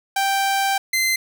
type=tone pair in turn; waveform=sawtooth; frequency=784 / 2070 Hz; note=G5 / C7; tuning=0 / -19 cents; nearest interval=octave + perfect fourth; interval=1681 cents; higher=second; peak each=-14 dBFS; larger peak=neither; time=0.16-0.78 / 0.93-1.16 s; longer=first; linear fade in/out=5 ms; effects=none